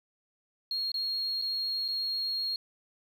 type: tone with dropouts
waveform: sine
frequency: 4273 Hz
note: C8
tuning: 36 cents sharp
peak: -28 dBFS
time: 0.71-2.56 s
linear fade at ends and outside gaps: 2 ms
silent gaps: 0.918-0.942 / 1.416-1.421 / 1.881-1.885 s
effects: tanh soft clip ceiling -25 dBFS + 10-bit